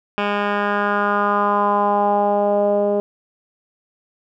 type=tone with low-pass filter sweep; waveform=10% pulse; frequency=204.5 Hz; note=G#3; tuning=26 cents flat; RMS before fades=-18 dBFS; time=0.18-3 s; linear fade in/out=0 ms; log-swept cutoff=2300 to 520 Hz; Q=3.5; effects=none